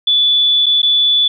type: tone with dropouts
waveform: sine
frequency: 3461 Hz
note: A7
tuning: 29 cents flat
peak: -9 dBFS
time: 0.07-1.28 s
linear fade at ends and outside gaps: 5 ms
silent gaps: 0.66-0.664 / 0.819-0.829 s
effects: none